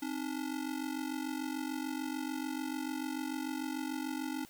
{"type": "ring-modulated tone", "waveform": "square", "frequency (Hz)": 286.8, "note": "D4", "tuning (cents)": -41, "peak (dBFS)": -33, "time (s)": [0.02, 4.45], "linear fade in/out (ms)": 0, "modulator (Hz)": 23.4, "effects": ["white hiss -58 dBFS RMS until 4.49 s"]}